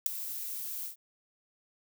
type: noise with ADSR envelope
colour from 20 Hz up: violet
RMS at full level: -19 dBFS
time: 0.06-0.96 s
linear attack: 3 ms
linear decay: 6 ms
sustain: -19 dB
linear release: 110 ms
effects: none